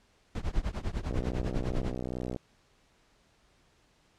brown noise with tremolo, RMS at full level -28 dBFS, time 0.35-1.94 s, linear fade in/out 2 ms, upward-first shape triangle, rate 10 Hz, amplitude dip 100%
click train, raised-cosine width 2 ms, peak -22 dBFS, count 79, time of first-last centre 1.11-2.362 s, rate 62.3 Hz
effects pink hiss -66 dBFS RMS until 4.18 s + low-pass 7000 Hz 12 dB/octave

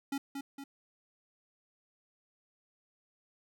square tone with echo, 277.2 Hz, C#4, in tune, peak -33 dBFS, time 0.12-0.18 s, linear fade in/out 5 ms, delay 230 ms, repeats 2, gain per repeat -5 dB, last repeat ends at 0.64 s, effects none

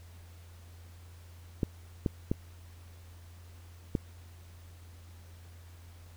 clicks, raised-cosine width 3 ms, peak -15 dBFS, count 4, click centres 1.632 / 2.062 / 2.315 / 3.952 s, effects added 86 Hz sine -49 dBFS peak until 6.16 s + pink hiss -60 dBFS RMS until 6.16 s

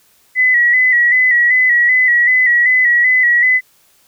sine tone with vibrato, 1966 Hz, B6, 8 cents flat, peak -8 dBFS, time 0.35-3.61 s, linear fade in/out 50 ms, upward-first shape square, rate 2.6 Hz, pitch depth 42 cents each way, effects white hiss -53 dBFS RMS until 4.07 s

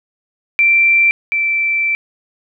sine tone pair in turn, 2351 / 2335 Hz, D7 / D7, +1 / -11 cents, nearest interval unison, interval 12 cents, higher first, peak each -8 / -13 dBFS, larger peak first, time 0.59-1.11 / 1.32-1.95 s, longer second, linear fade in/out 0 ms, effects none

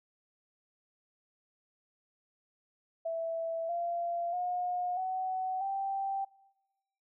sine tone with pitch steps, 659.3 / 688.1 / 718.1 / 749.5 / 782.2 Hz, E5 / F5 / F5 / F#5 / G5, 0 / -26 / +48 / +22 / -4 cents, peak -31 dBFS, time 3.05-6.25 s, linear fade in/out 10 ms, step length 640 ms, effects noise-tail reverb RT60 1.0 s tail -23 dB re dry

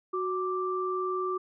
sine tone pair together, 369.7 / 1174.7 Hz, F#4 / D6, -1 / 0 cents, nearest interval octave + minor sixth, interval 2001 cents, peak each -30 / -31 dBFS, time 0.13-1.38 s, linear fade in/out 10 ms, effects none

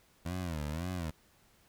20% pulse tone with vibrato, 82.2 Hz, E2, 4 cents flat, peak -30 dBFS, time 0.25-1.11 s, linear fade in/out 10 ms, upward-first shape sine, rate 1.9 Hz, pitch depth 200 cents each way, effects pink hiss -66 dBFS RMS until 1.68 s

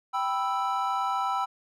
triangle chord, E minor, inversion first, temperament equal, 784 / 987.8 / 1318.5 Hz, G5 / B5 / E6, 0 / 0 / 0 cents, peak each -28 dBFS, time 0.13-1.46 s, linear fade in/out 20 ms, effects none

